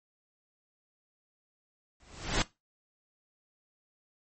pink noise with exponential growth, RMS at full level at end -23 dBFS, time 2-2.42 s, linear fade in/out 2 ms, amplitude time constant 90 ms, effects noise-tail reverb RT60 0.2 s tail -18 dB re dry + MP3 32 kbps

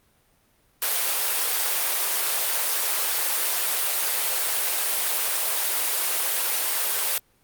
white high-pass noise, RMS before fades -24 dBFS, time 0.82-7.18 s, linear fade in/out 2 ms, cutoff 430 Hz, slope 24 dB/octave, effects pink hiss -63 dBFS RMS until 7.43 s + Opus 32 kbps

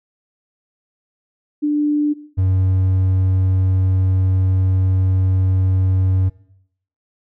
sine / triangle tone pair in turn, 296.1 / 93.94 Hz, D4 / F#2, +14 / +27 cents, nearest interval octave + minor sixth, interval 1987 cents, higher first, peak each -14 / -11 dBFS, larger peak second, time 1.62-2.14 / 2.37-6.3 s, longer second, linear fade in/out 20 ms, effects noise-tail reverb RT60 0.7 s tail -18 dB re dry

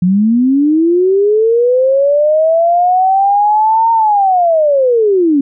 sine linear two-way sweep, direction up then down, 173.4 to 921 to 268.7 Hz, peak -7 dBFS, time 0.02-5.41 s, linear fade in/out 5 ms, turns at 3.92 s, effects none

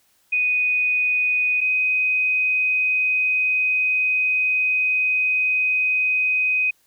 sine tone pair in turn, 2489 / 2509 Hz, D#7 / D#7, 0 / +14 cents, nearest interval unison, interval 14 cents, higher second, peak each -17 dBFS, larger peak neither, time 0.32-1.61 / 1.61-6.71 s, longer second, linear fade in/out 10 ms, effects white hiss -62 dBFS RMS until 6.86 s

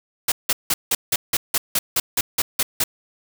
white noise bursts, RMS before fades -19 dBFS, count 13, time 0.28-2.84 s, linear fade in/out 5 ms, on 40 ms, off 170 ms, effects none

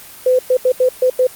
sine tone bursts at uneven times, 508 Hz, B4, 49 cents sharp, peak -9 dBFS, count 6, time 0.26-0.39 / 0.5-0.57 / 0.65-0.72 / 0.8-0.89 / 1.02-1.1 / 1.19-1.27 s, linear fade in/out 5 ms, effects white hiss -37 dBFS RMS until 1.35 s + Opus 24 kbps

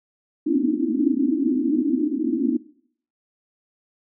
pink band-pass noise, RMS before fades -21 dBFS, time 0.46-2.57 s, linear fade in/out 10 ms, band 240 to 330 Hz, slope 96 dB/octave, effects noise-tail reverb RT60 0.6 s tail -19 dB re dry

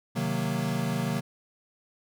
square chord, C half-diminished seventh, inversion none, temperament equal, 130.81 / 155.56 / 185 / 233.1 Hz, C3 / Eb3 / Gb3 / Bb3, 0 / 0 / 0 / 0 cents, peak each -33 / -33 / -33 / -33 dBFS, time 0.15-1.21 s, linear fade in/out 20 ms, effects none

